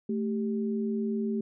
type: tone pair together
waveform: sine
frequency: 219.4 / 392 Hz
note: A3 / G4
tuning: -5 / 0 cents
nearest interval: minor seventh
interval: 1005 cents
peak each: -28 / -33 dBFS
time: 0.09-1.41 s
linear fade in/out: 5 ms
effects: none